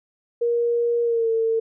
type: tone with pitch glide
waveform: sine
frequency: 472.4 to 451.1 Hz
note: A#4 to A4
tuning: +23 to +43 cents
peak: -18 dBFS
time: 0.41-1.6 s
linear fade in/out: 10 ms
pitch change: -80 cents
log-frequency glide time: 1.03-1.3 s
effects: none